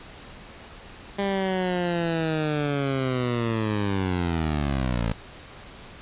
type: linear sweep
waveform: 15% pulse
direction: down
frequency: 200.4 to 53.7 Hz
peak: -17 dBFS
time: 1.18-5.13 s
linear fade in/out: 10 ms
effects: pink hiss -44 dBFS RMS until 6.01 s + resampled to 8000 Hz